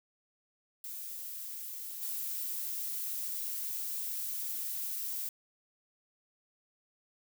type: noise with level steps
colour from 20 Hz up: violet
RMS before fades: -42 / -37 dBFS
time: 0.84-5.29 s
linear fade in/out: 2 ms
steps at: 2.01 s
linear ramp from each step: 20 ms
effects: none